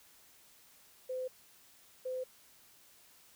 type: tone bursts at uneven times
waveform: sine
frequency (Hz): 512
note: C5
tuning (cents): -38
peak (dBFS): -35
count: 2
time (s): 1.09-1.28 / 2.05-2.24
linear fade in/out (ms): 10
effects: white hiss -62 dBFS RMS until 3.35 s